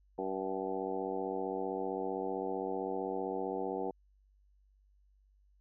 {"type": "harmonic tone with a mistuned harmonic", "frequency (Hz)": 95.5, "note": "G2", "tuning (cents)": -45, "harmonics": [2, 3, 4, 5, 6, 7, 8, 9], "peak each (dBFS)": [-46, -42, -39, -39, -49, -44, -42, -45], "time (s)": [0.18, 3.91], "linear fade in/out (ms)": 5, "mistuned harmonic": 6, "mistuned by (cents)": 48, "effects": ["added 49 Hz sine -64 dBFS peak until 5.6 s"]}